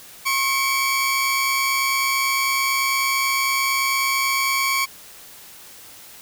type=tone pair together; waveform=sawtooth; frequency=1084 / 2297 Hz; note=C#6 / D7; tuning=-39 / -39 cents; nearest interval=octave + minor second; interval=1300 cents; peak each=-18 dBFS; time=0.25-4.86 s; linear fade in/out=20 ms; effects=white hiss -43 dBFS RMS until 6.21 s